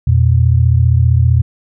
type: tone pair together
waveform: sine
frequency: 85.14 / 120.4 Hz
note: F2 / B2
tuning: -44 / -44 cents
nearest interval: tritone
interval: 600 cents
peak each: -10 dBFS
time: 0.07-1.42 s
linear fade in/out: 5 ms
effects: none